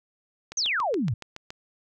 click train, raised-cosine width 0.2 ms, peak -20 dBFS, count 8, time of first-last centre 0.52-1.505 s, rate 7.11 Hz
sine exponential sweep, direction down, 6610 to 98 Hz, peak -23 dBFS, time 0.57-1.14 s, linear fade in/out 5 ms
effects none

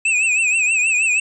square tone with vibrato, 2573 Hz, E7, 43 cents flat, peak -15 dBFS, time 0.05-1.2 s, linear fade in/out 5 ms, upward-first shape triangle, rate 6.3 Hz, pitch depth 110 cents each way, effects resampled to 22050 Hz

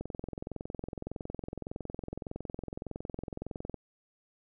click train, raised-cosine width 2 ms, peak -24 dBFS, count 82, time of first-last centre 0.01-3.743 s, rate 21.7 Hz, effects none

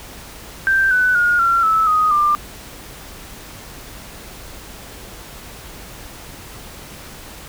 sine tone with pitch steps, 1568 / 1498.1 / 1431.2 / 1367.4 / 1306.4 / 1248.1 / 1192.4 Hz, G6 / F#6 / F6 / F6 / E6 / D#6 / D6, 0 / +21 / +42 / -37 / -16 / +5 / +26 cents, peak -12 dBFS, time 0.67-2.35 s, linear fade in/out 0 ms, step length 240 ms, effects added 50 Hz sine -44 dBFS peak until 7.48 s + pink hiss -37 dBFS RMS until 7.48 s

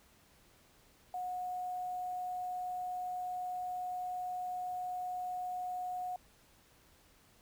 sine tone with quantisation, 728 Hz, F#5, 28 cents flat, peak -36 dBFS, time 1.14-6.16 s, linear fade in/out 2 ms, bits 10, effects pink hiss -65 dBFS RMS until 7.41 s

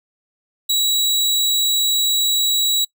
sawtooth tone, 3891 Hz, B7, 27 cents flat, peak -12 dBFS, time 0.69-2.85 s, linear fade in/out 10 ms, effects noise-tail reverb RT60 0.1 s tail -23 dB re dry

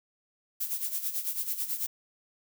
violet noise with tremolo, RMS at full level -30 dBFS, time 0.6-1.87 s, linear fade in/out 10 ms, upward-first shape sine, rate 9.1 Hz, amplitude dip 70%, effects none

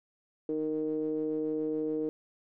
triangle ring-modulated tone, 78.1 Hz, D#2, 7 cents sharp, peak -24 dBFS, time 0.49-2.09 s, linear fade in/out 0 ms, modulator 387 Hz, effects none

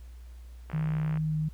click train, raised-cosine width 0.5 ms, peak -27 dBFS, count 31, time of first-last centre 0.7-1.173 s, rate 63.4 Hz
sine tone with vibrato, 155.56 Hz, D#3, in tune, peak -26 dBFS, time 0.73-1.49 s, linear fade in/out 10 ms, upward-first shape triangle, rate 2.7 Hz, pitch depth 9 cents each way
effects added 60 Hz sine -43 dBFS peak until 1.53 s + pink hiss -63 dBFS RMS until 1.53 s

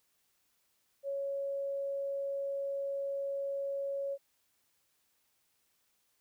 sine tone, 555 Hz, C#5, 2 cents sharp, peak -33 dBFS, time 1.03-4.18 s, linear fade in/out 50 ms, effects white hiss -75 dBFS RMS until 6.2 s

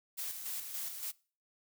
blue noise with tremolo, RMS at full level -39 dBFS, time 0.17-1.12 s, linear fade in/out 20 ms, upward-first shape square, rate 3.5 Hz, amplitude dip 45%, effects noise-tail reverb RT60 0.4 s tail -23 dB re dry

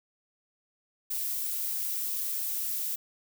violet noise, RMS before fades -32 dBFS, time 1.1-2.96 s, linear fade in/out 10 ms, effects none

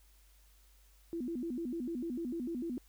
sine tone with vibrato, 287.5 Hz, D4, 37 cents flat, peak -35 dBFS, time 1.13-2.78 s, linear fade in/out 0 ms, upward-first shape square, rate 6.7 Hz, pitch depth 270 cents each way, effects added 50 Hz sine -61 dBFS peak until 2.88 s + white hiss -68 dBFS RMS until 2.88 s

